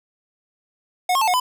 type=tone with pitch steps; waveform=square; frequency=728 / 1078 / 879 / 726 / 1004 Hz; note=F#5 / C#6 / A5 / F#5 / B5; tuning=-28 / -49 / -2 / -33 / +28 cents; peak=-17 dBFS; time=1.09-1.4 s; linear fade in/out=5 ms; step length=62 ms; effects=none